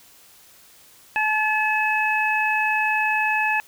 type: harmonic tone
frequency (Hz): 860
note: A5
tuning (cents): -40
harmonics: 1 / 2 / 3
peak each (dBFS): -23 / -23 / -23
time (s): 1.16-3.6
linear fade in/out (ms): 0
effects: white hiss -51 dBFS RMS until 3.67 s